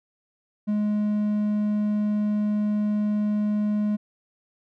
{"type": "tone", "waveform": "triangle", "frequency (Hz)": 209.5, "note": "G#3", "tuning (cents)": 15, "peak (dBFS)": -19, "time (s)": [0.67, 3.97], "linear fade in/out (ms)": 20, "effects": []}